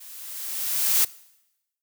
blue noise with level ramp, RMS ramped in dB -44 to -18 dBFS, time 0-1.05 s, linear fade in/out 10 ms, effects noise-tail reverb RT60 0.9 s tail -21 dB re dry

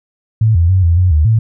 sine tone with pitch steps, 110.4 / 84.6 / 93.9 / 84.4 / 91.1 / 76.4 / 111.7 Hz, A2 / E2 / F#2 / E2 / F#2 / D#2 / A2, +6 / +45 / +26 / +41 / -26 / -31 / +27 cents, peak -7 dBFS, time 0.41-1.39 s, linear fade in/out 5 ms, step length 140 ms, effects none

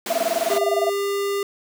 pink high-pass noise, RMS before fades -29 dBFS, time 0.06-0.58 s, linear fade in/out 2 ms, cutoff 210 Hz, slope 48 dB/octave
sine tone bursts, 670 Hz, E5, 28 cents sharp, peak -17 dBFS, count 16, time 0.1-0.896 s, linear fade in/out 5 ms, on 31 ms, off 20 ms
square tone, 400.5 Hz, G4, 37 cents sharp, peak -22 dBFS, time 0.5-1.43 s, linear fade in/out 2 ms
effects none

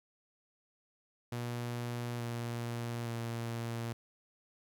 sawtooth tone with pitch steps, 120 / 118.21 / 116.45 Hz, B2 / A#2 / A#2, -49 / +25 / -1 cents, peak -32 dBFS, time 1.32-3.93 s, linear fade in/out 5 ms, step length 870 ms, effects 12-bit

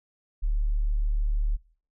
sine tone, 36.88 Hz, D1, 8 cents sharp, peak -22 dBFS, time 0.42-1.57 s, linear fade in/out 20 ms, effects noise-tail reverb RT60 0.5 s tail -22 dB re dry

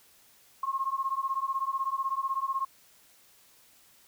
sine beating tone pair, 1069 / 1085 Hz, C6 / C#6, +37 / -37 cents, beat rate 16 Hz, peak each -31 dBFS, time 0.63-2.65 s, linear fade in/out 5 ms, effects white hiss -60 dBFS RMS until 4.07 s

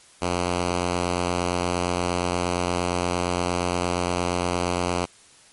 5% pulse tone, 88.6 Hz, F2, 25 cents sharp, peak -11 dBFS, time 0.21-5.06 s, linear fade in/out 20 ms, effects white hiss -52 dBFS RMS until 5.52 s + MP3 48 kbps

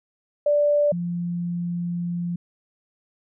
sine tone pair in turn, 586 / 173.62 Hz, D5 / F3, -4 / -10 cents, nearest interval octave + major sixth, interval 2106 cents, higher first, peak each -16 / -24 dBFS, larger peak first, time 0.46-0.92 / 0.92-2.36 s, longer second, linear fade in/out 5 ms, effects none

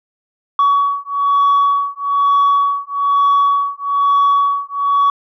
sine beating tone pair, 1128 / 1129.1 Hz, C#6 / C#6, +30 / +32 cents, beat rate 1.1 Hz, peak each -13 dBFS, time 0.59-5.1 s, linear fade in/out 2 ms, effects tanh soft clip ceiling -7 dBFS

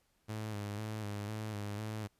sawtooth tone with vibrato, 105.5 Hz, G#2, 28 cents sharp, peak -34 dBFS, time 0.28-2.08 s, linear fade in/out 20 ms, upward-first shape square, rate 2 Hz, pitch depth 45 cents each way, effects pink hiss -75 dBFS RMS until 2.19 s + resampled to 32000 Hz

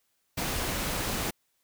pink noise, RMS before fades -31 dBFS, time 0.37-1.31 s, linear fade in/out 10 ms, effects white hiss -74 dBFS RMS until 1.63 s

